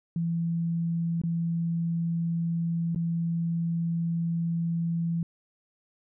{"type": "tone with dropouts", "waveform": "sine", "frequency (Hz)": 167.7, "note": "E3", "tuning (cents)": 30, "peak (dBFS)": -25, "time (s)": [0.16, 5.23], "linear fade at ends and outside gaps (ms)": 2, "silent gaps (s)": [[1.216, 1.236], [2.948, 2.959]], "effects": []}